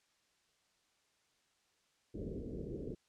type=low-pass noise; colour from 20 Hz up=white; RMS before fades=-43 dBFS; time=2.14-2.95 s; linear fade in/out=10 ms; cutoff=470 Hz; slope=48 dB/octave; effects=white hiss -75 dBFS RMS until 3.08 s + low-pass 7000 Hz 12 dB/octave